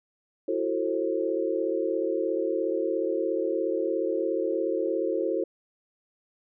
sine chord, F# half-diminished seventh, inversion third, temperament just, 333 / 370 / 444 / 532.8 Hz, E4 / F#4 / A4 / C5, +18 / 0 / +16 / +31 cents, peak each -30 dBFS, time 0.48-5.44 s, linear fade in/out 5 ms, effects none

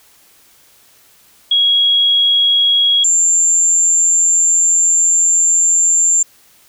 sine tone pair in turn, 3312 / 7286 Hz, G#7 / A#8, -5 / -41 cents, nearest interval octave + major second, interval 1364 cents, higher second, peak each -9 dBFS, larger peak neither, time 1.51-3.04 / 3.04-6.23 s, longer second, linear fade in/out 5 ms, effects white hiss -49 dBFS RMS until 6.68 s

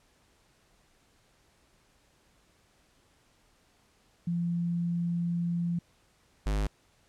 sine / square tone pair in turn, 171.8 / 51.08 Hz, F3 / G#1, -28 / -28 cents, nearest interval octave + major sixth, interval 2100 cents, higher first, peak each -27 dBFS, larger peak neither, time 4.27-5.79 / 6.46-6.67 s, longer first, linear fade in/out 5 ms, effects pink hiss -66 dBFS RMS until 7.08 s + low-pass 10000 Hz 12 dB/octave

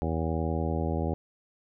harmonic tone, 80.9 Hz, E2, 32 cents flat, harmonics 1 / 2 / 3 / 4 / 5 / 6 / 7 / 9 / 10, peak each -30 / -33 / -35 / -36 / -37 / -38 / -38 / -40 / -40 dBFS, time 0.02-1.14 s, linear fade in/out 0 ms, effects none

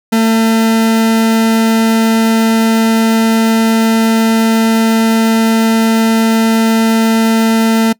40% pulse tone, 224.3 Hz, A3, 34 cents sharp, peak -7 dBFS, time 0.12-7.93 s, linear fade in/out 10 ms, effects noise-tail reverb RT60 0.1 s tail -23 dB re dry

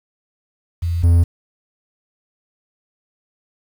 sine / triangle tone pair in turn, 85.1 / 85.1 Hz, F2 / F2, -44 / -44 cents, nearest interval unison, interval 0 cents, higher neither, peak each -17 / -7 dBFS, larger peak second, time 0.82-1.03 / 1.03-1.24 s, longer neither, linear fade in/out 10 ms, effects 7-bit

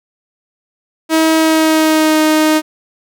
sawtooth tone with pitch glide, 320 to 310.5 Hz, D#4 to D#4, +49 to -3 cents, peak -5 dBFS, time 1.09-2.62 s, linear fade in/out 50 ms, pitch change -52 cents, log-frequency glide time 1.37-2.2 s, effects none

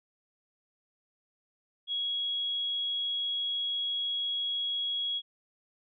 sine tone, 3322 Hz, G#7, in tune, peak -29 dBFS, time 1.87-5.22 s, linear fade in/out 50 ms, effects none

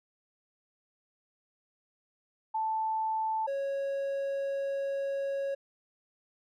sine / triangle tone pair in turn, 880 / 551.8 Hz, A5 / C#5, 0 / -8 cents, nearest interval minor sixth, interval 808 cents, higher first, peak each -28 dBFS, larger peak neither, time 2.54-3.47 / 3.47-5.55 s, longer second, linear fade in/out 10 ms, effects none

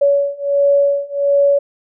sine beating tone pair, 564 / 565.4 Hz, C#5 / C#5, +30 / +34 cents, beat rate 1.4 Hz, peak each -15 / -14 dBFS, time 0.01-1.59 s, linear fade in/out 10 ms, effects none

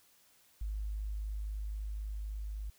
sine tone with level ramp, 51.91 Hz, G#1, in tune, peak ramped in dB -34 to -37 dBFS, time 0.61-2.7 s, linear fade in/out 5 ms, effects white hiss -66 dBFS RMS until 2.78 s

